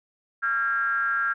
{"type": "ring-modulated tone", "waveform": "triangle", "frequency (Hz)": 123.47, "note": "B2", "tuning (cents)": 0, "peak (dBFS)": -17, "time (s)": [0.42, 1.34], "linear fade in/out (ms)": 20, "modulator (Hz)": 1500, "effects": []}